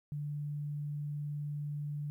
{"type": "tone", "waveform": "sine", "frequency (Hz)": 146.83, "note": "D3", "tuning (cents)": 0, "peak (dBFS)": -35, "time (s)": [0.12, 2.1], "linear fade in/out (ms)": 0, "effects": ["12-bit"]}